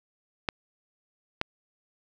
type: clicks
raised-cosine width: 0.3 ms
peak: -10 dBFS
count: 2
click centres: 0.488 / 1.414 s
effects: none